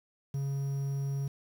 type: tone with quantisation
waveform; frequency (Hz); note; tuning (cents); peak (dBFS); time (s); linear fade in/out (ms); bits
triangle; 138.59; C#3; 0; -28; 0.34-1.28; 5; 9
effects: none